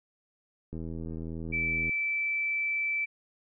click train, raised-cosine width 3 ms, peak -26 dBFS, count 96, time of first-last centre 0.73-1.894 s, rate 81.6 Hz
sine tone, 2322 Hz, D7, 20 cents flat, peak -27 dBFS, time 1.52-3.06 s, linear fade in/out 20 ms
effects none

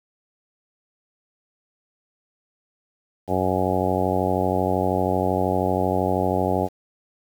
harmonic tone, 92.8 Hz, F#2, 6 cents sharp, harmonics 1 / 2 / 3 / 4 / 5 / 6 / 7 / 8 / 9, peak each -28 / -28 / -28 / -28 / -28 / -28 / -28 / -28 / -28 dBFS, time 3.27-6.69 s, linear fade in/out 50 ms, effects 8-bit

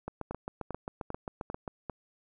two click trains, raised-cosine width 1 ms, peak -22 / -22 dBFS, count 5 / 13, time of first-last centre 0.31-1.897 / 0.08-1.678 s, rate 2.52 / 7.51 Hz, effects none

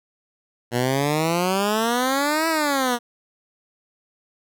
10% pulse exponential two-way sweep, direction up then down, 118.3 to 329.9 to 234.7 Hz, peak -11 dBFS, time 0.71-2.99 s, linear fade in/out 50 ms, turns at 2.48 s, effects none

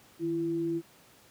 sine tone pair together, 158.2 / 335.2 Hz, D#3 / E4, +29 / +29 cents, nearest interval octave + minor second, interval 1300 cents, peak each -38 / -28 dBFS, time 0.19-0.82 s, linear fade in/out 50 ms, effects pink hiss -58 dBFS RMS until 1.3 s + high-pass 100 Hz 12 dB/octave

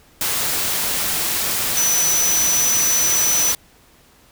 sine tone in noise, 5970 Hz, F#8, 15 cents sharp, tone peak -16 dBFS, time 1.77-3.52 s, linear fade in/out 2 ms, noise white, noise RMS -21 dBFS, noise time 0.21-3.55 s, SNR +2 dB, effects pink hiss -52 dBFS RMS until 4.31 s

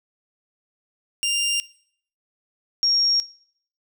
20% pulse / sine tone pair in turn, 2794 / 5569 Hz, F7 / F8, 0 / -6 cents, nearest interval octave, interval 1194 cents, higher second, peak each -16 dBFS, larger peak neither, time 1.23-1.6 / 2.83-3.2 s, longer neither, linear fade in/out 0 ms, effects noise-tail reverb RT60 0.6 s tail -20 dB re dry

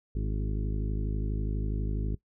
harmonic tone with a mistuned harmonic, 52.2 Hz, G#1, 10 cents sharp, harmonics 1 / 2 / 3 / 4 / 5 / 6 / 7 / 8, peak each -29 / -35 / -39 / -41 / -43 / -45 / -46 / -47 dBFS, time 0.15-2.15 s, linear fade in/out 5 ms, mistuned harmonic 6, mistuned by +28 cents, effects noise-tail reverb RT60 0.1 s tail -19 dB re dry

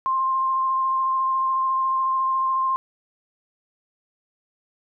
sine tone with vibrato, 1055 Hz, C6, 14 cents sharp, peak -19 dBFS, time 0.06-2.76 s, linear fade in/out 0 ms, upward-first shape triangle, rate 14 Hz, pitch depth 14 cents each way, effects none

